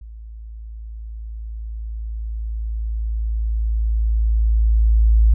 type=tone with level ramp; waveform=sine; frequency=55 Hz; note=A1; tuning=in tune; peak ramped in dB=-34 to -9 dBFS; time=0.01-5.34 s; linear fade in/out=5 ms; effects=none